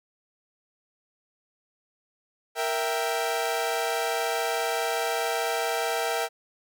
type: chord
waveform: sawtooth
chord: E diminished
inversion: second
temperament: equal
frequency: 466.2 / 659.3 / 784 Hz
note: Bb4 / E5 / G5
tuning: 0 / 0 / 0 cents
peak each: -26 dBFS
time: 2.55-6.29 s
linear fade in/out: 50 ms
effects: none